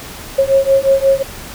sine beating tone pair, 540 / 545.6 Hz, C#5 / C#5, -45 / -28 cents, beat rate 5.6 Hz, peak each -12 dBFS, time 0.38-1.23 s, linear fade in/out 10 ms, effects pink hiss -31 dBFS RMS until 1.54 s

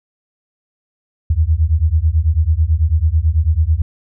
sine beating tone pair, 75.1 / 84.2 Hz, D2 / E2, +39 / +37 cents, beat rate 9.1 Hz, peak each -14 dBFS, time 1.3-3.82 s, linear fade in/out 5 ms, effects none

